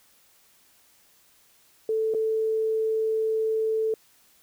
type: tone with dropouts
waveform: sine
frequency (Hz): 440.8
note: A4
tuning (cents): +3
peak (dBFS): -22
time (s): 1.89-3.94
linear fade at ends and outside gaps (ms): 2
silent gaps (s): 2.139-2.146
effects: white hiss -60 dBFS RMS until 4.42 s